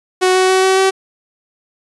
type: tone with pitch steps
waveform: sawtooth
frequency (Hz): 370 / 373.2 / 376.5 / 379.7 / 383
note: F#4 / F#4 / F#4 / F#4 / G4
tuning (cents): 0 / +15 / +30 / +45 / -40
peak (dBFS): -6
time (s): 0.21-0.91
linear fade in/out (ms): 20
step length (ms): 140
effects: resampled to 24000 Hz